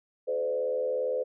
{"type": "tone with frequency modulation", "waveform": "sine", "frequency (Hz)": 511, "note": "C5", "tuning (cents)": -41, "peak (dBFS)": -26, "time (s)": [0.27, 1.24], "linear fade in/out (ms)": 20, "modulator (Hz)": 77.6, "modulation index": 0.85, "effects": []}